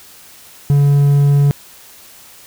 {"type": "tone", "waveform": "triangle", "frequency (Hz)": 142.4, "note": "C#3", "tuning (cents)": 47, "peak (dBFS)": -6, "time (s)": [0.7, 1.51], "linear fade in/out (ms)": 0, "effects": ["white hiss -41 dBFS RMS until 2.46 s"]}